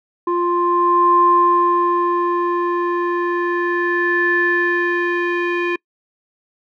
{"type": "tone with low-pass filter sweep", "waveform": "square", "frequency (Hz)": 349.2, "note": "F4", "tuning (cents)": 0, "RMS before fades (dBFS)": -17, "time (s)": [0.27, 5.76], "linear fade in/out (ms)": 5, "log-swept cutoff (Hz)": [900, 2200], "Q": 8, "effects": ["noise-tail reverb RT60 0.1 s tail -26 dB re dry"]}